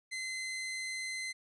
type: tone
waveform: sawtooth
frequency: 2058 Hz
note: C7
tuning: 29 cents flat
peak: -33 dBFS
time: 0.11-1.33 s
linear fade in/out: 20 ms
effects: resampled to 24000 Hz